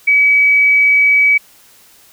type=tone; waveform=sine; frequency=2279 Hz; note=C#7; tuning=47 cents sharp; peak=-7 dBFS; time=0.07-1.38 s; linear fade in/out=10 ms; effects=white hiss -46 dBFS RMS until 2.12 s